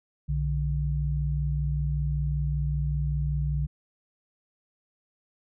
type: tone pair together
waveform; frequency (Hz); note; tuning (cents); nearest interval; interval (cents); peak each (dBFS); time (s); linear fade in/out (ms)
sine; 61.62 / 146.83; B1 / D3; -3 / 0; octave + minor third; 1503; -27; 0.28-3.67; 20
effects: none